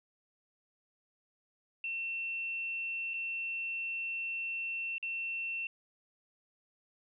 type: tone with dropouts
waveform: sine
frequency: 2700 Hz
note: E7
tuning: 41 cents sharp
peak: -34 dBFS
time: 1.84-5.67 s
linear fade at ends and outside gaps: 2 ms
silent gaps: 3.136-3.14 / 4.982-5.027 s
effects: none